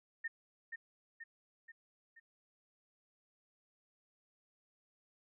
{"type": "tone with echo", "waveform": "sine", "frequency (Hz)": 1827, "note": "A#6", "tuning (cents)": -35, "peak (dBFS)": -36, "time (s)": [0.24, 0.28], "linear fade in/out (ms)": 10, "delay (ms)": 480, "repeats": 4, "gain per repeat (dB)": -5, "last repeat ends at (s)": 2.2, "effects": []}